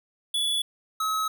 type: tone pair in turn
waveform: square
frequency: 3426 / 1283.3 Hz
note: A7 / E6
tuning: -47 / -47 cents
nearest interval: octave + perfect fourth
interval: 1700 cents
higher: first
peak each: -24 / -25 dBFS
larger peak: first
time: 0.34-0.62 / 1-1.28 s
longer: neither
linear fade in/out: 5 ms
effects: none